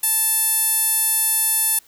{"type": "tone with band-pass filter", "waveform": "sawtooth", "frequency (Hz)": 880, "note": "A5", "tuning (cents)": 0, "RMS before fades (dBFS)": -19, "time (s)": [0.03, 1.79], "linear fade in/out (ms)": 5, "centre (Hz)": 11000, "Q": 7, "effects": ["white hiss -53 dBFS RMS until 1.87 s"]}